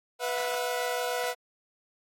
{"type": "chord", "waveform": "sawtooth", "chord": "B suspended fourth", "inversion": "none", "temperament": "equal with one note detuned", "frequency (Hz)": [493.9, 659.3, 726], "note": ["B4", "E5", "F#5"], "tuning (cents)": [0, 0, -33], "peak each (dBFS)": [-27, -31, -30], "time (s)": [0.19, 1.35], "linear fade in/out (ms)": 50, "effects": ["AAC 64 kbps"]}